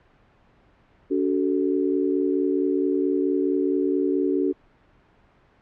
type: tone cluster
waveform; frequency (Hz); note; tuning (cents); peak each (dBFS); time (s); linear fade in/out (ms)
sine; 286.1 / 376.1 / 440.6; D4 / F#4 / A4; -45 / +28 / +2; -23 / -23 / -28; 1.1-4.53; 20
effects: pink hiss -58 dBFS RMS until 5.61 s + low-pass 2000 Hz 12 dB/octave